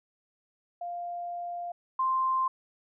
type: tone pair in turn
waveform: sine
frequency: 698.5 / 1046.6 Hz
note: F5 / C6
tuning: 0 / 0 cents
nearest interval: perfect fifth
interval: 700 cents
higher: second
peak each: -33 / -24 dBFS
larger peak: second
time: 0.81-1.72 / 1.99-2.48 s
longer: first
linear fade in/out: 5 ms
effects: none

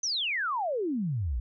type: exponential sweep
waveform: sine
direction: down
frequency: 6272 to 53 Hz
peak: -27 dBFS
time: 0.03-1.4 s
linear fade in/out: 5 ms
effects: none

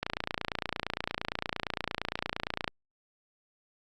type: click train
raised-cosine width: 0.3 ms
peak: -14 dBFS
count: 77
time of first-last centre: 0.03-2.678 s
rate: 28.7 Hz
effects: Opus 48 kbps

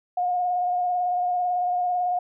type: tone with vibrato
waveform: sine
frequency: 718 Hz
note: F5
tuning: 48 cents sharp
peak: -21 dBFS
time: 0.17-2.19 s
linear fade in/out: 5 ms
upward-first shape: square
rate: 18 Hz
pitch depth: 17 cents each way
effects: none

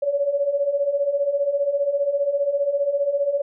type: beating tone pair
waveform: sine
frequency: 554.4 / 569.4 Hz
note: C#5 / C#5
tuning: 0 / +46 cents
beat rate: 15 Hz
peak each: -25 / -20 dBFS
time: 0.02-3.42 s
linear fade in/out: 10 ms
effects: none

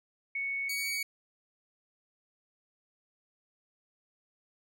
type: tone pair in turn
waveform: sine / sawtooth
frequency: 2217 / 2249 Hz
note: C#7 / C#7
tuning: 0 / +24 cents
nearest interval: unison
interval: 24 cents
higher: second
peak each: -31 / -28 dBFS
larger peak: second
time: 0.35-0.69 / 0.69-1.03 s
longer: neither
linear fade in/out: 5 ms
effects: none

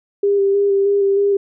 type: tone with vibrato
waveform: sine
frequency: 398.6 Hz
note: G4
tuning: 29 cents sharp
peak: -12 dBFS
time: 0.23-1.37 s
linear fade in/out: 5 ms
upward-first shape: square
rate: 3.2 Hz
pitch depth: 17 cents each way
effects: none

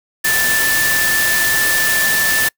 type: tone in noise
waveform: sine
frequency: 1760 Hz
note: A6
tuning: in tune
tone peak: -15 dBFS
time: 0.24-2.49 s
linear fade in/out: 10 ms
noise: white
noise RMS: -18 dBFS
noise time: 0.24-2.49 s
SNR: 0 dB
effects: noise-tail reverb RT60 0.1 s tail -26 dB re dry

